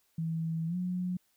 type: tone with pitch glide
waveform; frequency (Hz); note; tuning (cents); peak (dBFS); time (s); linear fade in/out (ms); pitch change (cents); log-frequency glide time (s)
sine; 162.9 to 180.75; E3 to F#3; -20 to -40; -30; 0.18-1.17; 5; +180; 0.67-0.76
effects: white hiss -72 dBFS RMS until 1.36 s